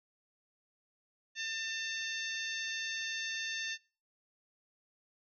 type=harmonic tone; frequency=897 Hz; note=A5; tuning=33 cents sharp; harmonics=2 / 3 / 4 / 5 / 6 / 7; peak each=-39 / -42 / -42 / -47 / -48 / -46 dBFS; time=1.35-3.78 s; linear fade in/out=50 ms; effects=noise-tail reverb RT60 0.4 s tail -26 dB re dry